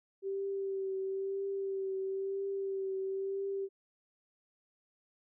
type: tone with vibrato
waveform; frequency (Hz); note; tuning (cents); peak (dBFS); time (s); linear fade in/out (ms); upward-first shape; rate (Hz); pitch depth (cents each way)
sine; 388.4; G4; -16; -33; 0.22-3.69; 50; triangle; 1; 27
effects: none